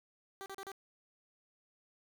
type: tone bursts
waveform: 15% pulse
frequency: 390 Hz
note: G4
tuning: 9 cents flat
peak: -37 dBFS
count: 4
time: 0.41-0.717 s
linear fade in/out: 0 ms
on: 49 ms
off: 37 ms
effects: none